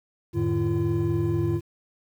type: tone cluster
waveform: triangle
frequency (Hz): 86.4 / 107 / 151.4 / 341.1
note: F2 / A2 / D#3 / F4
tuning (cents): -18 / -48 / -47 / -41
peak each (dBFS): -29 / -24 / -26 / -23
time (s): 0.33-1.61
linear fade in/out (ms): 50
effects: tanh soft clip ceiling -12 dBFS + 9-bit